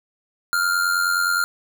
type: tone with amplitude modulation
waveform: square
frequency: 1400 Hz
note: F6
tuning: 4 cents sharp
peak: -16 dBFS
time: 0.53-1.44 s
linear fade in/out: 0 ms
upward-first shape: sine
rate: 89.6 Hz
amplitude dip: 60%
effects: none